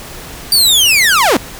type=linear sweep; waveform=sawtooth; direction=down; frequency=4699 to 207.7 Hz; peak=-4 dBFS; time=0.52-1.37 s; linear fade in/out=2 ms; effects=pink hiss -30 dBFS RMS until 1.59 s